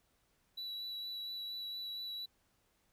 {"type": "tone with vibrato", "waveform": "triangle", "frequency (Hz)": 3935, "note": "B7", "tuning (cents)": -7, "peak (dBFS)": -39, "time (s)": [0.57, 2.26], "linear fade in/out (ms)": 10, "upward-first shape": "sine", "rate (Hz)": 4.3, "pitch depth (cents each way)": 12, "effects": ["pink hiss -75 dBFS RMS until 2.92 s"]}